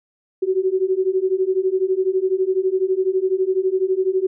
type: beating tone pair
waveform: sine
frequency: 370 / 382 Hz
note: F#4 / G4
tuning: 0 / -45 cents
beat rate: 12 Hz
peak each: -20 / -19 dBFS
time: 0.42-4.27 s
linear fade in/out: 10 ms
effects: none